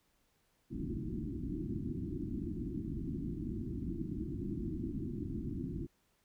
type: low-pass noise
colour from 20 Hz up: white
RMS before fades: -39 dBFS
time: 0.7-5.87 s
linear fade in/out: 20 ms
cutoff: 350 Hz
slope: 96 dB/octave
effects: pink hiss -75 dBFS RMS until 6.24 s